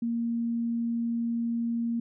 sine tone, 233.1 Hz, A#3, in tune, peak -26 dBFS, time 0.02-2 s, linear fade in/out 5 ms, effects none

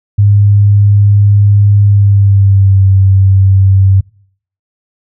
sine tone with pitch glide, 102 to 96.5 Hz, G#2 to G2, -31 to -27 cents, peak -3 dBFS, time 0.18-4.01 s, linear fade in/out 10 ms, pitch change -96 cents, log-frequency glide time 1.81-2.85 s, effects noise-tail reverb RT60 0.6 s tail -26 dB re dry

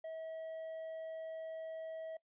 triangle tone, 644 Hz, E5, 41 cents flat, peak -40 dBFS, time 0.04-2.17 s, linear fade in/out 5 ms, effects noise-tail reverb RT60 0.1 s tail -22 dB re dry + resampled to 8000 Hz

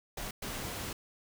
pink noise bursts at uneven times, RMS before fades -39 dBFS, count 2, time 0.17-0.31 / 0.42-0.93 s, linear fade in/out 5 ms, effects none

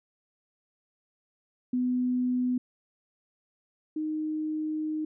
sine tone pair in turn, 250 / 309.5 Hz, B3 / D#4, +21 / -9 cents, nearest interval major third, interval 370 cents, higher second, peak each -24 / -28 dBFS, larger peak first, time 1.73-2.58 / 3.96-5.05 s, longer second, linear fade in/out 5 ms, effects none

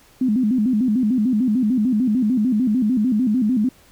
sine tone with vibrato, 233.1 Hz, A#3, in tune, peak -15 dBFS, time 0.21-3.69 s, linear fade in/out 5 ms, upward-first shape square, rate 6.7 Hz, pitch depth 170 cents each way, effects pink hiss -52 dBFS RMS until 3.91 s

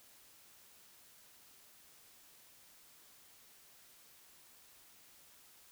silence, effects white hiss -62 dBFS RMS until 5.71 s

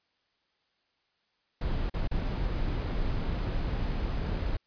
brown noise with dropouts, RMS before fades -30 dBFS, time 1.61-4.57 s, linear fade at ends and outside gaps 5 ms, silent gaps 1.898-1.939 / 2.076-2.112 s, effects white hiss -74 dBFS RMS until 4.66 s + resampled to 11025 Hz

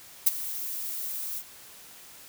violet noise with ADSR envelope, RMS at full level -17 dBFS, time 0.26-1.44 s, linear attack 11 ms, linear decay 23 ms, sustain -17 dB, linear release 68 ms, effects white hiss -49 dBFS RMS until 2.28 s

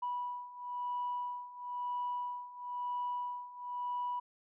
sine beating tone pair, 980 / 981 Hz, B5 / B5, -14 / -12 cents, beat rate 1 Hz, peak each -40 / -37 dBFS, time 0.02-4.2 s, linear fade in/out 10 ms, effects tanh soft clip ceiling -29 dBFS

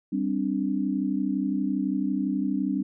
sine chord, G suspended fourth, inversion none, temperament equal, 196 / 261.6 / 293.7 Hz, G3 / C4 / D4, 0 / 0 / 0 cents, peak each -28 dBFS, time 0.12-2.83 s, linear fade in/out 10 ms, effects none

